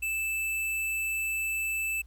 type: tone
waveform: square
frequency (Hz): 2637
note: E7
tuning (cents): 0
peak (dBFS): -29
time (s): 0.02-2.02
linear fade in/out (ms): 10
effects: added 58 Hz sine -48 dBFS peak until 2.06 s + pink hiss -69 dBFS RMS until 2.06 s